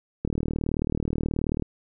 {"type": "click train", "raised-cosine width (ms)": 3, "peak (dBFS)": -13, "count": 54, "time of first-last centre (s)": [0.25, 1.623], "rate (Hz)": 38.6, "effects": []}